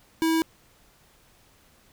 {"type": "tone", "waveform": "square", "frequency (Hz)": 324.3, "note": "E4", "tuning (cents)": -28, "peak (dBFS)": -21, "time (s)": [0.22, 0.42], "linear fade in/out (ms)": 0, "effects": ["pink hiss -59 dBFS RMS until 1.92 s"]}